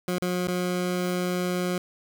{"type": "tone with dropouts", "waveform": "20% pulse", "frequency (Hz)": 179.8, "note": "F#3", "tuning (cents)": -49, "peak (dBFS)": -20, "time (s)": [0.08, 1.78], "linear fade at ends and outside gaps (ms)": 2, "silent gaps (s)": [[0.184, 0.22], [0.472, 0.481]], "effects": ["10-bit"]}